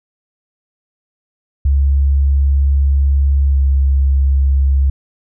sine tone with pitch glide, 69.3 to 68.15 Hz, C#2 to C#2, 0 to -29 cents, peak -9 dBFS, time 1.65-4.9 s, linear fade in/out 5 ms, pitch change -29 cents, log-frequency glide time 3.51-3.57 s, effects none

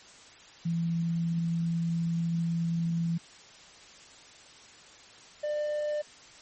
sine / triangle tone pair in turn, 167.6 / 597.3 Hz, E3 / D5, +29 / +29 cents, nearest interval octave + minor seventh, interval 2200 cents, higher second, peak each -26 dBFS, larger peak neither, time 0.65-3.18 / 5.43-6.02 s, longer first, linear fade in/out 10 ms, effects white hiss -52 dBFS RMS until 6.41 s + MP3 32 kbps

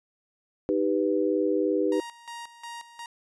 sine chord, Eb augmented, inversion none, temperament equal with one note detuned, 311.1 / 390.9 / 493.9 Hz, Eb4 / G4 / B4, 0 / -5 / 0 cents, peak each -26 / -26 / -27 dBFS, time 0.69-2 s, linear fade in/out 0 ms
sawtooth tone with tremolo, 939 Hz, A#5, 12 cents sharp, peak -33 dBFS, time 1.92-3.06 s, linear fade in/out 2 ms, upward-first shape square, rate 2.8 Hz, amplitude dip 75%
effects resampled to 24000 Hz

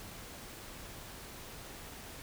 silence, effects pink hiss -48 dBFS RMS until 2.22 s

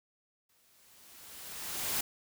white noise with exponential growth, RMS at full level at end -31 dBFS, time 0.49-2.01 s, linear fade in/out 5 ms, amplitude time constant 330 ms, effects none

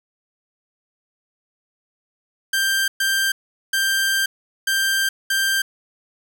sawtooth tone bursts at uneven times, 1578 Hz, G6, 11 cents sharp, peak -14 dBFS, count 5, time 2.53-2.88 / 3-3.32 / 3.73-4.26 / 4.67-5.09 / 5.3-5.62 s, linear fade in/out 5 ms, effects 7-bit

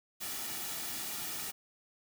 white noise with comb filter, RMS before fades -39 dBFS, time 0.2-1.52 s, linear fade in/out 20 ms, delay 1.9 ms, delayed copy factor -0.55, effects none

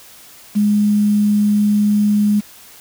sine tone with quantisation, 207.7 Hz, G#3, in tune, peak -11 dBFS, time 0.55-2.41 s, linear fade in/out 20 ms, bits 6, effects white hiss -42 dBFS RMS until 2.8 s

